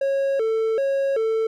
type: tone with vibrato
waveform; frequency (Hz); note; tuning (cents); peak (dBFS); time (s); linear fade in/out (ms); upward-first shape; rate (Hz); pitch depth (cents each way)
triangle; 493.9; B4; 0; -17; 0.01-1.47; 5; square; 1.3; 180
effects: none